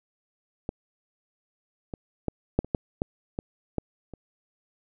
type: clicks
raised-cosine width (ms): 2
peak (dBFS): -16 / -21 / -13 / -7 / -25 / -10 / -12 / -16 / -13 / -27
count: 10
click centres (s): 0.691 / 1.938 / 2.283 / 2.59 / 2.646 / 2.748 / 3.019 / 3.389 / 3.783 / 4.137
effects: none